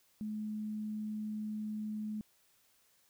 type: tone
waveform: sine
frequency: 213.5 Hz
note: G#3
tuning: 48 cents sharp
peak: -36 dBFS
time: 0.21-2.21 s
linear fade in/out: 0 ms
effects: white hiss -70 dBFS RMS until 3.09 s